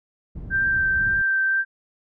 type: low-pass noise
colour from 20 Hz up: white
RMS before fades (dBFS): -34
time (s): 0.35-1.22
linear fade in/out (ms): 10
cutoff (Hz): 110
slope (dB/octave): 12
type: tone with vibrato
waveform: sine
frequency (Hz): 1568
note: G6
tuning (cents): 0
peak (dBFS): -18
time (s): 0.5-1.65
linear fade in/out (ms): 50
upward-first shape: triangle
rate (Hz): 1.9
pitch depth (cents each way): 12
effects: none